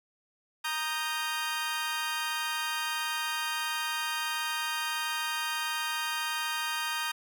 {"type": "chord", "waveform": "20% pulse", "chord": "Eb major", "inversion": "second", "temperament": "equal with one note detuned", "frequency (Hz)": [932.3, 1235.9, 1568], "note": ["Bb5", "Eb6", "G6"], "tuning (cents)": [0, -12, 0], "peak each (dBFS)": -30, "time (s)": [0.64, 7.12], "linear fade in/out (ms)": 10, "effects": []}